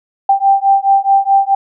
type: beating tone pair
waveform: sine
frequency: 784 / 788.7 Hz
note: G5 / G5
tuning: 0 / +10 cents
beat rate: 4.7 Hz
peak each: -11 dBFS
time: 0.29-1.55 s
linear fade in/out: 5 ms
effects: none